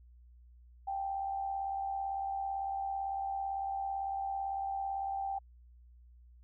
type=tone with amplitude modulation; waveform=sine; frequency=784 Hz; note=G5; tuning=in tune; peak=-31 dBFS; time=0.87-5.39 s; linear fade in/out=10 ms; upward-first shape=sine; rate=77.9 Hz; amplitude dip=50%; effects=added 60 Hz sine -55 dBFS peak until 6.43 s